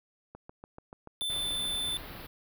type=click train; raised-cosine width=1 ms; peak=-31 dBFS; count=10; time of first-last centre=0.35-1.652 s; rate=6.91 Hz
type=tone; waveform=square; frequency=3533 Hz; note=A7; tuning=6 cents sharp; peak=-31 dBFS; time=1.21-1.97 s; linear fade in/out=0 ms
type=band-stop noise; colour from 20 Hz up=pink; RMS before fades=-44 dBFS; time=1.29-2.27 s; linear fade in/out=10 ms; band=4600 to 11000 Hz; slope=48 dB/octave
effects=none